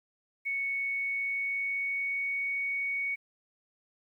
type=tone with pitch glide; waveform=sine; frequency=2217 to 2232 Hz; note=C#7 to C#7; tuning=0 to +11 cents; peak=-29 dBFS; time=0.45-3.16 s; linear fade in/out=20 ms; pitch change=+11 cents; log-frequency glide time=0.67-2.53 s; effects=11-bit